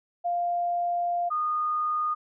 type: tone pair in turn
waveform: sine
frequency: 698.5 / 1228.2 Hz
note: F5 / D#6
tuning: 0 / -23 cents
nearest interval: minor seventh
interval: 977 cents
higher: second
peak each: -24 dBFS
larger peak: neither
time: 0.24-1.3 / 1.3-2.15 s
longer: first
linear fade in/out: 20 ms
effects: none